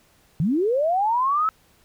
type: linear sweep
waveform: sine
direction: up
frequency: 138.59 to 1318.5 Hz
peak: -18 dBFS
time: 0.4-1.49 s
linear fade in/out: 0 ms
effects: pink hiss -59 dBFS RMS until 1.84 s